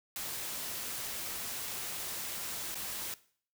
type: noise with dropouts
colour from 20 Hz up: white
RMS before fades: -39 dBFS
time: 0.16-3.14 s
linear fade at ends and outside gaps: 1 ms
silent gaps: 2.745-2.754 s
effects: noise-tail reverb RT60 0.5 s tail -18 dB re dry